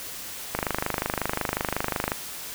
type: click train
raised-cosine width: 0.5 ms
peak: -9 dBFS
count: 41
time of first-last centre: 0.55-2.119 s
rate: 25.5 Hz
effects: white hiss -37 dBFS RMS until 2.54 s